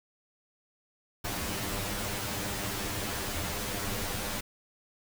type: noise with comb filter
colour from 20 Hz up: pink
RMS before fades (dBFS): -34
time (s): 1.24-4.41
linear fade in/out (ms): 10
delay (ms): 10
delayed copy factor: +0.95
effects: none